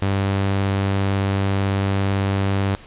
sawtooth tone, 98 Hz, G2, in tune, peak -14 dBFS, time 0.02-2.75 s, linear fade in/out 0 ms, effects pink hiss -44 dBFS RMS until 2.86 s + resampled to 8000 Hz

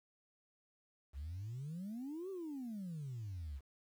sine exponential two-way sweep, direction up then down, 64.3 to 395.1 to 64.3 Hz, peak -40 dBFS, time 1.13-3.61 s, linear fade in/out 50 ms, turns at 2.3 s, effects tanh soft clip ceiling -39 dBFS + 11-bit

